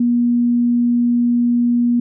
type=tone; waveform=sine; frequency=240 Hz; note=B3; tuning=49 cents flat; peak=-12 dBFS; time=0-2 s; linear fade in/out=5 ms; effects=none